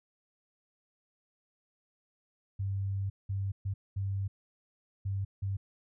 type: tone bursts at uneven times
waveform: sine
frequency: 98 Hz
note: G2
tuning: in tune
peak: -30 dBFS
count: 6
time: 2.59-3.1 / 3.29-3.52 / 3.65-3.74 / 3.96-4.28 / 5.05-5.25 / 5.42-5.57 s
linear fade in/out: 10 ms
effects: none